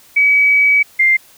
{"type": "tone pair in turn", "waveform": "sine", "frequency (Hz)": [2277, 2099], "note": ["C#7", "C7"], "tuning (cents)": [46, 5], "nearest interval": "minor second", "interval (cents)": 141, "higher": "first", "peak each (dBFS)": -8, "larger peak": "neither", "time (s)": [[0.16, 0.83], [0.99, 1.17]], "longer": "first", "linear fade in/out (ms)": 10, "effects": ["white hiss -46 dBFS RMS until 1.37 s"]}